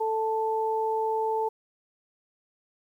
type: tone pair together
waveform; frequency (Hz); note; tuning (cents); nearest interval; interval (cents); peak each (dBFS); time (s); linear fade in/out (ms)
sine; 442.2 / 880; A4 / A5; +9 / 0; octave; 1191; -27; 0-1.49; 10
effects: 10-bit